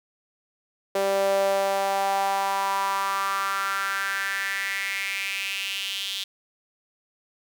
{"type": "tone with high-pass filter sweep", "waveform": "sawtooth", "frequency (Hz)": 196, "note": "G3", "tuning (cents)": 0, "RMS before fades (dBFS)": -26, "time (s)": [0.95, 6.24], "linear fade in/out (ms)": 5, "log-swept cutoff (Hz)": [500, 3400], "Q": 4.7, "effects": []}